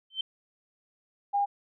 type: tone with exponential growth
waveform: sine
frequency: 3100 Hz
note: G7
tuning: 20 cents flat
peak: -24 dBFS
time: 0.1-0.21 s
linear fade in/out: 5 ms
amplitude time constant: 23 ms
type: tone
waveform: sine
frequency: 808 Hz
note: G#5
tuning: 48 cents flat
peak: -23 dBFS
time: 1.33-1.46 s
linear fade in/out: 20 ms
effects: none